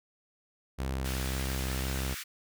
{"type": "tone with vibrato", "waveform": "sawtooth", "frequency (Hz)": 65.7, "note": "C2", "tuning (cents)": 8, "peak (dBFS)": -27, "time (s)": [0.78, 2.15], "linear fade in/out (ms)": 20, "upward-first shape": "triangle", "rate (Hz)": 1.9, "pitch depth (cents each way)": 18}
{"type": "high-pass noise", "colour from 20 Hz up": "pink", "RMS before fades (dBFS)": -40, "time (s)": [1.04, 2.24], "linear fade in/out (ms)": 20, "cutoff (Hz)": 1300, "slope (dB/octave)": 48}
{"effects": []}